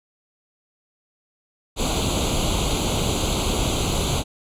pink noise with comb filter, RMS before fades -22 dBFS, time 1.76-4.24 s, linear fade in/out 50 ms, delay 0.28 ms, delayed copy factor +0.9, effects low-pass 10000 Hz 12 dB/octave

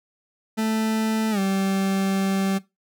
40% pulse tone with pitch glide, 220 to 193.75 Hz, A3 to G3, 0 to -20 cents, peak -20 dBFS, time 0.57-2.59 s, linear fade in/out 20 ms, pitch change -220 cents, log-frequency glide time 1.31-1.39 s, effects noise-tail reverb RT60 0.2 s tail -18 dB re dry

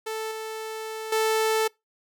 sawtooth tone with level steps, 440 Hz, A4, in tune, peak -25 / -28 / -17 dBFS, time 0.06-1.68 s, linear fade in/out 10 ms, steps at 0.31 / 1.12 s, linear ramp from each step 5 ms, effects noise-tail reverb RT60 0.2 s tail -25 dB re dry

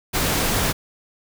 pink noise, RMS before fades -21 dBFS, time 0.13-0.73 s, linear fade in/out 20 ms, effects none

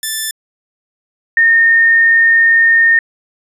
5% pulse / sine tone pair in turn, 1760 / 1831.2 Hz, A6 / A#6, 0 / -31 cents, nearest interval minor second, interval 69 cents, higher second, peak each -6 dBFS, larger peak neither, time 0.03-0.31 / 1.37-2.99 s, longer second, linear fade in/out 2 ms, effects resampled to 32000 Hz

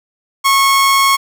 sawtooth tone with amplitude modulation, 1095 Hz, C#6, 22 cents flat, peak -4 dBFS, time 0.44-1.17 s, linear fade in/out 20 ms, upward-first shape sine, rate 197 Hz, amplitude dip 25%, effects none

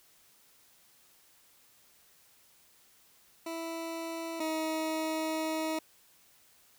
20% pulse tone pair in turn, 329.6 / 316.9 Hz, E4 / D#4, 0 / +32 cents, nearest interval minor second, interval 68 cents, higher first, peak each -31 / -26 dBFS, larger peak second, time 3.46-4.4 / 4.4-5.79 s, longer second, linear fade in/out 5 ms, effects white hiss -63 dBFS RMS until 6.78 s

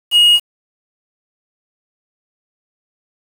triangle tone with quantisation, 2877 Hz, F#7, 49 cents flat, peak -5 dBFS, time 0.11-0.4 s, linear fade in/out 50 ms, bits 5, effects none

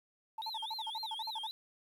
sine tone bursts, 884 Hz, A5, 8 cents sharp, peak -36 dBFS, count 14, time 0.38-1.469 s, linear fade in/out 5 ms, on 36 ms, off 45 ms
triangle tone with vibrato, 3655 Hz, A#7, 35 cents flat, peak -38 dBFS, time 0.42-1.51 s, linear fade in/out 0 ms, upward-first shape sine, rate 3.8 Hz, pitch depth 240 cents each way
effects tanh soft clip ceiling -30 dBFS + 11-bit

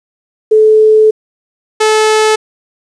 sine / sawtooth tone pair in turn, 433.3 / 433.3 Hz, A4 / A4, -27 / -27 cents, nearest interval unison, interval 0 cents, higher neither, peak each -3 dBFS, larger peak neither, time 0.51-1.11 / 1.8-2.36 s, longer first, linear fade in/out 10 ms, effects resampled to 22050 Hz + 7-bit

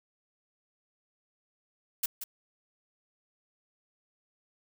blue noise with echo, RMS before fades -29 dBFS, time 2.03-2.06 s, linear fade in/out 5 ms, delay 180 ms, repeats 1, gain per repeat -9 dB, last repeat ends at 2.24 s, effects none

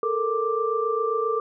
sine tone cluster, 435.6 / 463.1 / 1178 Hz, A4 / A#4 / D6, -17 / -11 / +5 cents, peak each -26 dBFS, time 0.03-1.4 s, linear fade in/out 2 ms, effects none

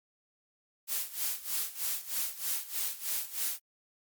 blue noise with tremolo, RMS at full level -31 dBFS, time 0.87-3.6 s, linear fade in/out 50 ms, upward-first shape sine, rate 3.2 Hz, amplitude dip 85%, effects Opus 48 kbps

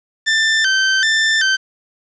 sawtooth tone with vibrato, 1660 Hz, G#6, 1 cent flat, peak -9 dBFS, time 0.26-1.57 s, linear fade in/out 20 ms, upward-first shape square, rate 1.3 Hz, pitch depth 120 cents each way, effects resampled to 16000 Hz + 7-bit

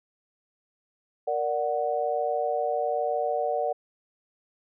sine chord, Bb augmented, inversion none, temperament equal, 466.2 / 587.3 / 740 Hz, Bb4 / D5 / F#5, 0 / 0 / 0 cents, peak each -30 / -28 / -28 dBFS, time 1.27-3.73 s, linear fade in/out 10 ms, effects none

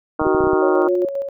harmonic tone, 155.6 Hz, D#3, in tune, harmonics 2 / 3 / 4 / 5 / 6 / 7 / 8 / 9, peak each -22 / -24 / -25 / -26 / -27 / -27 / -28 / -29 dBFS, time 0.19-0.88 s, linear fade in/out 5 ms
clicks, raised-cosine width 3 ms, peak -14 dBFS, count 7, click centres 0.216 / 0.268 / 0.348 / 0.407 / 0.44 / 0.471 / 0.533 s
sine tone with pitch glide, 375.1 to 357.7 Hz, F#4 to F4, +24 to +41 cents, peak -16 dBFS, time 0.25-1.05 s, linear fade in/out 2 ms, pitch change -83 cents, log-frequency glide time 0.59-0.89 s
sine tone with tremolo, 554.4 Hz, C#5, in tune, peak -19 dBFS, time 0.62-1.29 s, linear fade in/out 5 ms, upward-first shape square, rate 7.5 Hz, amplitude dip 45%
effects none

